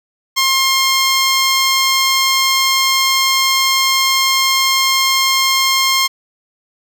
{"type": "tone", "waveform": "10% pulse", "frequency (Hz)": 1066, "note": "C6", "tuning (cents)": 32, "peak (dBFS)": -3, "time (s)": [0.36, 6.08], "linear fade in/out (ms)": 20, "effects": []}